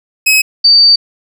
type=tone pair in turn; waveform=sawtooth / sine; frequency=2553 / 4608 Hz; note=D#7 / D8; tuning=+44 / -34 cents; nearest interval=minor seventh; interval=1022 cents; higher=second; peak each=-3 dBFS; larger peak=neither; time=0.26-0.42 / 0.64-0.96 s; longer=second; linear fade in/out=10 ms; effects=none